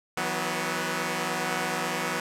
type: chord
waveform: 5% pulse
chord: E suspended second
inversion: none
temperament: equal with one note detuned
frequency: 161.42 / 185 / 246.9 Hz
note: E3 / F#3 / B3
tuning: -36 / 0 / 0 cents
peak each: -21 / -20 / -20 dBFS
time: 0.17-2.2 s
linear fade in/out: 2 ms
effects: low-pass 12000 Hz 12 dB/octave